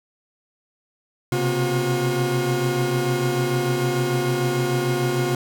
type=tone cluster; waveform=40% pulse; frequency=127 / 133.7 / 238 / 358.8 Hz; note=B2 / C3 / A#3 / F4; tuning=+49 / +38 / +36 / +47 cents; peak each=-28 / -23 / -31 / -22 dBFS; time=1.32-5.35 s; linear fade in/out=2 ms; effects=none